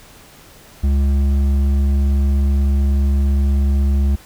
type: tone with hard clipping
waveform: sine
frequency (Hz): 69.3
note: C#2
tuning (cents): 0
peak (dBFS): -14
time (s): 0.83-4.16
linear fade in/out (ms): 10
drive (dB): 7
effects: pink hiss -44 dBFS RMS until 4.25 s